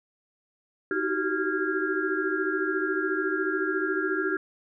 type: tone cluster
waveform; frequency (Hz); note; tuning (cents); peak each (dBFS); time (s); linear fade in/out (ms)
sine; 316 / 373.1 / 387.1 / 1391 / 1639; D#4 / F#4 / G4 / F6 / G#6; +27 / +14 / -22 / -7 / -23; -31; 0.91-4.37; 2
effects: none